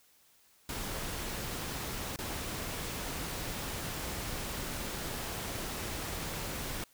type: noise with dropouts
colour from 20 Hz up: pink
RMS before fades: -38 dBFS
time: 0.69-6.84 s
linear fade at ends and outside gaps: 2 ms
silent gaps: 2.161-2.187 s
effects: white hiss -65 dBFS RMS until 6.93 s